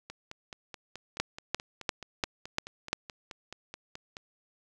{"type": "two click trains", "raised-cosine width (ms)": 0.2, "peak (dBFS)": [-10, -24], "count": [6, 20], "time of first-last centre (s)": [[1.2, 2.93], [0.1, 4.169]], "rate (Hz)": [2.89, 4.67], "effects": []}